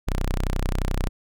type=tone; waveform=sawtooth; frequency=31.45 Hz; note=B0; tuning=32 cents sharp; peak=-18 dBFS; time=0.07-1.09 s; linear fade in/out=10 ms; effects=none